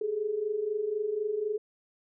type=tone pair together; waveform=sine; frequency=403.9 / 427.9 Hz; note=G#4 / A4; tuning=-48 / -48 cents; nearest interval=minor second; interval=100 cents; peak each=-34 / -29 dBFS; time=0.01-1.58 s; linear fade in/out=5 ms; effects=none